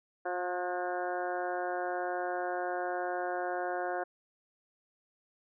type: harmonic tone with a mistuned harmonic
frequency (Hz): 178.8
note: F3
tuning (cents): +41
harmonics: 2 / 3 / 4 / 5 / 6 / 7 / 8 / 9 / 10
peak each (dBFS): -38 / -38 / -35 / -47 / -45 / -51 / -42 / -44 / -53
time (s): 0.25-4.04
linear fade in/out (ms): 10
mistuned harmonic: 8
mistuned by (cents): +24
effects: none